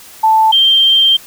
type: tone pair in turn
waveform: sine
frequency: 880 / 3158 Hz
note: A5 / G7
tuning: 0 / +12 cents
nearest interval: octave + minor seventh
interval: 2212 cents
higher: second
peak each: -6 / -6 dBFS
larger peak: neither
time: 0.23-0.52 / 0.52-1.17 s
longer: second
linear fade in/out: 10 ms
effects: white hiss -37 dBFS RMS until 1.26 s